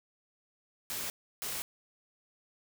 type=noise bursts at uneven times; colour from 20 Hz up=white; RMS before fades=-37 dBFS; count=2; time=0.9-1.1 / 1.42-1.62 s; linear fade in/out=0 ms; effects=none